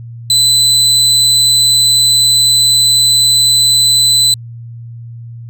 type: tone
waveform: 30% pulse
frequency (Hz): 4014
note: B7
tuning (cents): +27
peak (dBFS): -4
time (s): 0.3-4.34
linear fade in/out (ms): 2
effects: added 117 Hz sine -26 dBFS peak until 5.49 s